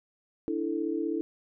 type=chord; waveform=sine; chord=D suspended second; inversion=none; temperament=equal; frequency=293.7 / 329.6 / 440 Hz; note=D4 / E4 / A4; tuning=0 / 0 / 0 cents; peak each=-33 / -30 / -34 dBFS; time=0.48-1.21 s; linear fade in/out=0 ms; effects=none